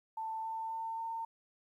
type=tone with pitch steps; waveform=sine; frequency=888 / 894.7 / 901.4 / 908.2 Hz; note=A5 / A5 / A5 / A#5; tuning=+16 / +29 / +42 / -45 cents; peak=-36 dBFS; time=0.17-1.25 s; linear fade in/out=5 ms; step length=270 ms; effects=12-bit